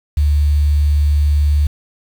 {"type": "tone with quantisation", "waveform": "sine", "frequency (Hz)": 73.42, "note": "D2", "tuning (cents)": 0, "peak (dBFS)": -10, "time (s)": [0.17, 1.67], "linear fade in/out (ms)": 5, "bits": 6, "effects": []}